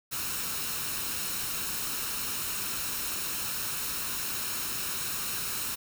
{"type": "noise with comb filter", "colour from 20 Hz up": "white", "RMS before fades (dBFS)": -33, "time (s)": [0.11, 5.76], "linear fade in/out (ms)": 20, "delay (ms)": 0.74, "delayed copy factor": 0.5, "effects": []}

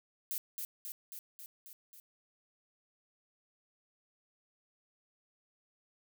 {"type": "noise with echo", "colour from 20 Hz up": "violet", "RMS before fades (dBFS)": -37, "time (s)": [0.31, 0.38], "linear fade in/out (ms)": 0, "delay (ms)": 270, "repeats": 6, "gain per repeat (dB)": -3, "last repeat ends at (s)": 2, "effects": []}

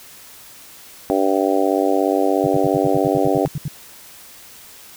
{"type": "harmonic tone", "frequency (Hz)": 97, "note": "G2", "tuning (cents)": -18, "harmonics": [3, 4, 5, 6, 7, 8], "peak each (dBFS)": [-20, -21, -22, -23, -23, -24], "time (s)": [1.1, 3.46], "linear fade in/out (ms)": 0}
{"type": "tone bursts", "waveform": "sine", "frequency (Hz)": 147, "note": "D3", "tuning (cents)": 2, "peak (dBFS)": -20, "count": 13, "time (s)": [2.44, 3.681], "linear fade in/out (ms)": 2, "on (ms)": 29, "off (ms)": 72}
{"effects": ["white hiss -42 dBFS RMS until 4.96 s"]}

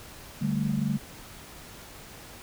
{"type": "chord", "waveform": "sine", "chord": "D suspended fourth", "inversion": "none", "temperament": "equal", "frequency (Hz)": [146.83, 196, 220], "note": ["D3", "G3", "A3"], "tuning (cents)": [0, 0, 0], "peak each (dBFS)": -29, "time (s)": [0.41, 0.98], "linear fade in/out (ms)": 10, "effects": ["pink hiss -46 dBFS RMS until 2.42 s"]}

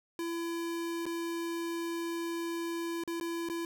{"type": "tone with dropouts", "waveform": "square", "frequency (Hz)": 336.6, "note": "E4", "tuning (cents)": 36, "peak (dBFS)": -34, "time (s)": [0.19, 3.65], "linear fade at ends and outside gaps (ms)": 1, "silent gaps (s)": [[1.056, 1.064], [3.037, 3.076], [3.2, 3.21], [3.488, 3.498]], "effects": []}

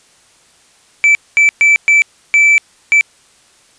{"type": "tone bursts at uneven times", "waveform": "triangle", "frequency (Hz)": 2320, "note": "D7", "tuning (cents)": -22, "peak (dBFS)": -4, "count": 6, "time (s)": [[1.04, 1.15], [1.37, 1.49], [1.61, 1.76], [1.88, 2.02], [2.34, 2.58], [2.92, 3.01]], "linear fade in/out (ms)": 0, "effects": ["white hiss -49 dBFS RMS until 3.78 s", "resampled to 22050 Hz"]}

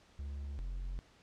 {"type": "tone pair in turn", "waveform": "triangle", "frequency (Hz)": [70.5, 44.5], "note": ["C#2", "F1"], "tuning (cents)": [30, 33], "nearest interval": "minor sixth", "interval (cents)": 797, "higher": "first", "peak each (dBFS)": [-37, -35], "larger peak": "second", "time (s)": [[0.19, 0.59], [0.59, 0.99]], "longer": "neither", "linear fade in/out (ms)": 0, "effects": ["pink hiss -64 dBFS RMS until 1.22 s", "low-pass 6000 Hz 12 dB/octave"]}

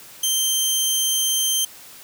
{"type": "tone", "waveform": "15% pulse", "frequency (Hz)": 3136, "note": "G7", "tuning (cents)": 0, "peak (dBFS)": -11, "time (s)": [0.23, 1.65], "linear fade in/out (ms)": 5, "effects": ["white hiss -43 dBFS RMS until 2.03 s", "high-pass 60 Hz 12 dB/octave"]}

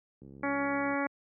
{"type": "click train", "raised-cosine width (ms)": 3, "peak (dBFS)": -36, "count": 50, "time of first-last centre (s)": [0.22, 0.938], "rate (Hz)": 68.2}
{"type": "harmonic tone", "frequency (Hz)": 280.6, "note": "C#4", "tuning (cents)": 21, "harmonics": [1, 2, 3, 4, 5, 6, 7, 8], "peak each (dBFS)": [-32, -35, -37, -38, -39, -40, -40, -41], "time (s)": [0.43, 1.07], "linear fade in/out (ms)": 5}
{"effects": ["high-pass 100 Hz 12 dB/octave"]}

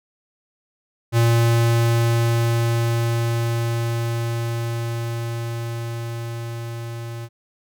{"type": "tone with level ramp", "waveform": "square", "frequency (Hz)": 116.54, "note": "A#2", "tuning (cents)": 0, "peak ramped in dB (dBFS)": [-14, -30], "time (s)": [1.12, 7.29], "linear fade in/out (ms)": 50, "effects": []}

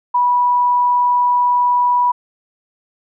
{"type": "tone", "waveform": "sine", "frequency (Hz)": 979, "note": "B5", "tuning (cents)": -15, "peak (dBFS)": -11, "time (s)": [0.14, 2.12], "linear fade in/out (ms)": 10, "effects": []}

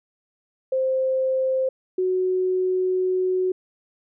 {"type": "tone pair in turn", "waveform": "sine", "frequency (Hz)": [523.3, 370], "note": ["C5", "F#4"], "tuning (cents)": [0, 0], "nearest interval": "tritone", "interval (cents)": 600, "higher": "first", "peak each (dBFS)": -19, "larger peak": "neither", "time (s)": [[0.72, 1.69], [1.98, 3.52]], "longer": "second", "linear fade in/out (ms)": 5, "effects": []}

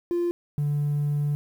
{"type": "tone pair in turn", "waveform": "triangle", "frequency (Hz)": [347.2, 145.98], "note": ["F4", "D3"], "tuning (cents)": [-10, -10], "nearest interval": "octave + minor third", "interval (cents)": 1500, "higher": "first", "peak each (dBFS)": -19, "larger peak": "neither", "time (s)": [[0.11, 0.31], [0.58, 1.35]], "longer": "second", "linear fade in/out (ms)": 0, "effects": ["tanh soft clip ceiling -18 dBFS", "9-bit"]}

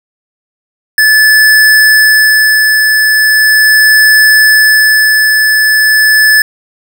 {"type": "tone with tremolo", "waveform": "square", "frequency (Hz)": 1734, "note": "A6", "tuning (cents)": -26, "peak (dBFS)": -3, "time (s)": [0.98, 6.42], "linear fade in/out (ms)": 2, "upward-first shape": "sine", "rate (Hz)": 0.39, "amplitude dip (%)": 30, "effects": []}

